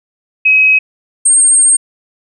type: tone pair in turn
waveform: sine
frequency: 2544 / 8557 Hz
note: D#7 / C9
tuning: +38 / +38 cents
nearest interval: octave + major sixth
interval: 2100 cents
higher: second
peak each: -5 dBFS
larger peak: neither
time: 0.45-0.79 / 1.25-1.77 s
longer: second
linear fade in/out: 10 ms
effects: none